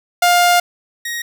sawtooth tone pair in turn, 705 / 1882.1 Hz, F5 / A#6, +16 / +16 cents, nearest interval octave + perfect fourth, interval 1700 cents, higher second, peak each -6 / -18 dBFS, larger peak first, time 0.22-0.6 / 1.05-1.22 s, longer first, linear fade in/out 5 ms, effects none

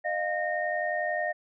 sine tone cluster, 612 / 703 / 1844 Hz, D#5 / F5 / A#6, -29 / +11 / -19 cents, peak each -31 dBFS, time 0.04-1.33 s, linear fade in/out 20 ms, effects none

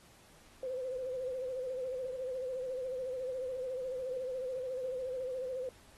sine tone with vibrato, 513 Hz, C5, 34 cents flat, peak -35 dBFS, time 0.63-5.69 s, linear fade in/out 2 ms, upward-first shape sine, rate 14 Hz, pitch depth 56 cents each way, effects pink hiss -61 dBFS RMS until 5.97 s + AAC 32 kbps

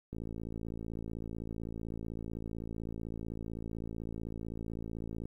click train, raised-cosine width 3 ms, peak -28 dBFS, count 287, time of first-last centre 0.13-5.255 s, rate 55.8 Hz, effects 11-bit

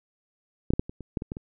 clicks, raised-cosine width 3 ms, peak -10 / -10 / -11 / -24 / -26 / -14 / -21 / -20 / -24 dBFS, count 9, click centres 0.705 / 0.736 / 0.795 / 0.895 / 1.007 / 1.172 / 1.221 / 1.319 / 1.369 s, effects none

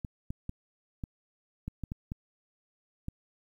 clicks, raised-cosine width 5 ms, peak -23 dBFS, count 9, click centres 0.048 / 0.305 / 0.494 / 1.038 / 1.68 / 1.837 / 1.919 / 2.119 / 3.084 s, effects 10-bit

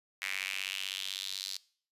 square tone with high-pass filter sweep, 47.95 Hz, G1, 37 cents flat, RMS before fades -38 dBFS, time 0.22-1.57 s, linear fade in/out 0 ms, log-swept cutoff 2100 to 4400 Hz, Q 3.7, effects noise-tail reverb RT60 0.5 s tail -21 dB re dry + resampled to 32000 Hz

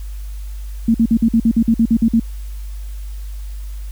sine tone bursts, 227.6 Hz, A#3, 41 cents flat, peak -9 dBFS, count 12, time 0.88-2.198 s, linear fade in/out 5 ms, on 64 ms, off 50 ms, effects added 50 Hz sine -25 dBFS peak until 3.91 s + white hiss -47 dBFS RMS until 3.91 s

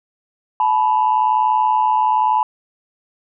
sine tone pair together, 866 / 986.9 Hz, A5 / B5, -28 / -2 cents, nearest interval major second, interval 226 cents, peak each -15 dBFS, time 0.6-2.43 s, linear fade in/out 2 ms, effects tanh soft clip ceiling -6 dBFS

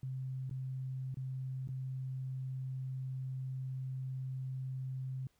sine tone with dropouts, 130.9 Hz, C3, 1 cent sharp, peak -37 dBFS, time 0.03-5.27 s, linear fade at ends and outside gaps 2 ms, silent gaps 0.496-0.51 / 1.144-1.17 / 1.675-1.688 s, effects pink hiss -75 dBFS RMS until 5.39 s

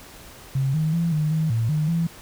sine tone with pitch steps, 134.7 / 156.7 / 168.1 / 153 / 158.2 / 113.9 / 153.1 / 167 Hz, C#3 / D#3 / E3 / D#3 / D#3 / A#2 / D#3 / E3, -49 / +13 / +34 / -29 / +29 / -40 / -28 / +23 cents, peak -19 dBFS, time 0.55-2.07 s, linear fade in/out 5 ms, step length 190 ms, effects pink hiss -44 dBFS RMS until 2.21 s

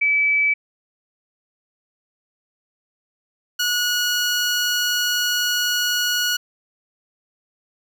sine / 15% pulse tone pair in turn, 2300 / 1456 Hz, D7 / F#6, -37 / -28 cents, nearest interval minor sixth, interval 791 cents, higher first, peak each -15 / -12 dBFS, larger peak second, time 0.01-0.54 / 3.59-6.37 s, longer second, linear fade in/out 10 ms, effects none

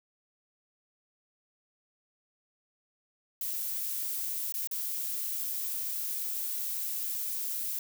violet noise with dropouts, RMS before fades -34 dBFS, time 3.41-7.79 s, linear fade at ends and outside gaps 2 ms, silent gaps 4.523-4.54 / 4.673-4.712 s, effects none

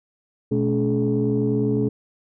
sine tone cluster, 123.3 / 214.6 / 282.9 / 425 Hz, B2 / A3 / C#4 / G#4, -2 / -43 / +35 / +40 cents, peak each -23 dBFS, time 0.51-1.89 s, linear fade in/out 10 ms, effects tanh soft clip ceiling -11 dBFS

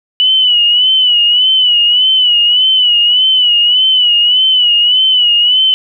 sine tone with vibrato, 2960 Hz, F#7, in tune, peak -6 dBFS, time 0.2-5.74 s, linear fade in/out 0 ms, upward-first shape sine, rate 1.7 Hz, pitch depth 69 cents each way, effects none

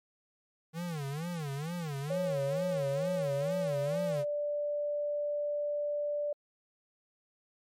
square tone with vibrato, 155.56 Hz, D#3, in tune, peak -35 dBFS, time 0.73-4.25 s, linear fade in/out 50 ms, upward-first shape sine, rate 2.2 Hz, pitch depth 220 cents each way
sine tone with pitch glide, 554.4 to 586.7 Hz, C#5 to D5, 0 to -2 cents, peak -30 dBFS, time 2.1-6.33 s, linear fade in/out 5 ms, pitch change +98 cents, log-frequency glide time 3.04-4.15 s
effects MP3 64 kbps

